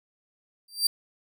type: tone with exponential growth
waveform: sawtooth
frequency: 4699 Hz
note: D8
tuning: in tune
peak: -14 dBFS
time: 0.68-0.87 s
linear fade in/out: 5 ms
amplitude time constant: 40 ms
effects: none